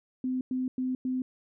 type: tone bursts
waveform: sine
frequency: 256.3 Hz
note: C4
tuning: 36 cents flat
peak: -27 dBFS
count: 4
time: 0.24-1.22 s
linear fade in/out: 2 ms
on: 170 ms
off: 100 ms
effects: none